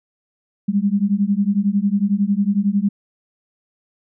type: beating tone pair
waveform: sine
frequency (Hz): 196 / 207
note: G3 / G#3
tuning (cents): 0 / -5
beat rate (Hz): 11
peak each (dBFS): -18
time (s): 0.68-2.89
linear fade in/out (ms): 10
effects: none